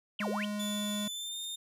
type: exponential two-way sweep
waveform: sine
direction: down then up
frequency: 3300 to 360.8 to 3300 Hz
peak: -34 dBFS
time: 0.19-0.45 s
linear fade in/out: 2 ms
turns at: 0.29 s
type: tone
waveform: square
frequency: 207.7 Hz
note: G#3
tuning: in tune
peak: -34 dBFS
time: 0.2-1.08 s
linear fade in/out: 5 ms
type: tone with pitch glide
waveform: sawtooth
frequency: 3488 to 3640 Hz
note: A7 to A#7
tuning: -16 to -42 cents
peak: -34 dBFS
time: 0.59-1.56 s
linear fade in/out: 10 ms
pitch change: +74 cents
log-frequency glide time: 1.07-1.38 s
type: noise with exponential growth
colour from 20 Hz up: violet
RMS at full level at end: -43 dBFS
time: 1.36-1.45 s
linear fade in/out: 5 ms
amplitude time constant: 18 ms
effects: resampled to 32000 Hz